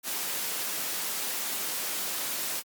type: noise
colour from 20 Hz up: white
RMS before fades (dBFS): -32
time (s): 0.03-2.63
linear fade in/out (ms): 50
effects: high-pass 200 Hz 12 dB/octave + Opus 48 kbps